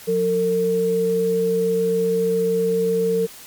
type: tone pair together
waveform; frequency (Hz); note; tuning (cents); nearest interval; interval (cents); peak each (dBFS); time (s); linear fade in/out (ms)
sine; 179.81 / 453.6; F#3 / A#4; -49 / -47; octave + major third; 1602; -25 / -17; 0.07-3.27; 20
effects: white hiss -41 dBFS RMS until 3.46 s + MP3 96 kbps